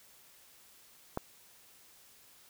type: click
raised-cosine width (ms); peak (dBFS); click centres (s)
1; -19; 1.174
effects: white hiss -60 dBFS RMS until 2.49 s